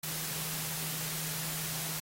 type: tone in noise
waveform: sine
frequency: 158.4 Hz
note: D#3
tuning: 31 cents sharp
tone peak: -43 dBFS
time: 0.03-2 s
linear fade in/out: 5 ms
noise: white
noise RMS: -37 dBFS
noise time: 0.03-2 s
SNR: -9 dB
effects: AAC 48 kbps